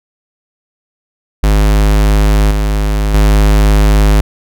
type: tone with level steps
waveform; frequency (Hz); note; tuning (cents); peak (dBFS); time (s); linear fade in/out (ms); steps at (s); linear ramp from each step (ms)
square; 51.6; G#1; -10; -7 / -11 / -6; 1.43-4.21; 5; 2.51 / 3.14; 2
effects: none